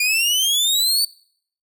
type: exponential sweep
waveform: sawtooth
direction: up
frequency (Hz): 2408 to 4579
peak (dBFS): -13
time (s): 0-1.05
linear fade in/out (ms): 5
effects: noise-tail reverb RT60 0.6 s tail -23 dB re dry